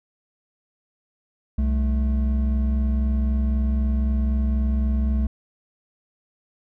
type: tone pair together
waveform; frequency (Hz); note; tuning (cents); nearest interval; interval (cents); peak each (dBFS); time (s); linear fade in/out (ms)
triangle; 64.5 / 217.4; C2 / A3; -24 / -21; octave + major sixth; 2103; -17 / -25; 1.58-5.27; 5
effects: none